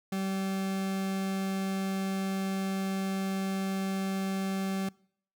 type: tone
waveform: 40% pulse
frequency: 192.7 Hz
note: G3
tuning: 29 cents flat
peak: -29 dBFS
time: 0.12-4.89 s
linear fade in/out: 5 ms
effects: noise-tail reverb RT60 0.6 s tail -24 dB re dry